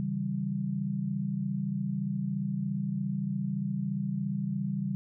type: chord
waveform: sine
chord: C# diminished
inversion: none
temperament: equal with one note detuned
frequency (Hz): 138.59 / 161.8 / 196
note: C#3 / E3 / G3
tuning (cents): 0 / -32 / 0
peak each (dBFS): -34 / -36 / -31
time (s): 0-4.95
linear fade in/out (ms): 0
effects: none